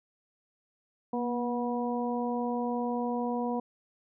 harmonic tone with a mistuned harmonic, 242.8 Hz, B3, 29 cents flat, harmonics 1 / 2 / 3 / 4, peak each -31 / -34 / -36 / -37 dBFS, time 1.13-3.6 s, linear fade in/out 5 ms, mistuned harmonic 1, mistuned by -27 cents, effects none

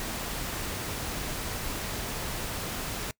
pink noise, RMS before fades -34 dBFS, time 0-3.11 s, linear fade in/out 0 ms, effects noise-tail reverb RT60 0.1 s tail -23 dB re dry

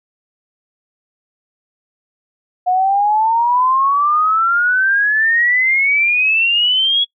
sine exponential sweep, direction up, 720 to 3367 Hz, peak -11 dBFS, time 2.66-7.05 s, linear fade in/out 20 ms, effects noise-tail reverb RT60 0.1 s tail -24 dB re dry

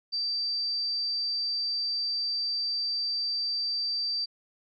sine tone, 4664 Hz, D8, 13 cents flat, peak -27 dBFS, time 0.12-4.26 s, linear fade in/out 20 ms, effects none

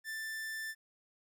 45% pulse tone, 1770 Hz, A6, 10 cents sharp, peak -38 dBFS, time 0.04-0.75 s, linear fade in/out 50 ms, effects 13-bit

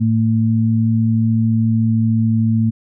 sine tone pair together, 111.2 / 224.9 Hz, A2 / A3, +19 / +38 cents, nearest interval octave, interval 1219 cents, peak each -15 dBFS, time 0-2.71 s, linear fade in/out 20 ms, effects none

